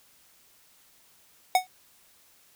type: tone with exponential decay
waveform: square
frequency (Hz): 740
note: F#5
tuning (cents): 0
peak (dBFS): -15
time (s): 1.55-1.67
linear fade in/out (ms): 2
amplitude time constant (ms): 24
effects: white hiss -60 dBFS RMS until 2.55 s